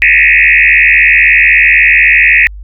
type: tone with frequency modulation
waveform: sine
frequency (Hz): 2217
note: C#7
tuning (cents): 0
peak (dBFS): -3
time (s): 0.02-2.47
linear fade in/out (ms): 0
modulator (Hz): 76.2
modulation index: 5.1
effects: added 50 Hz sine -24 dBFS peak until 2.63 s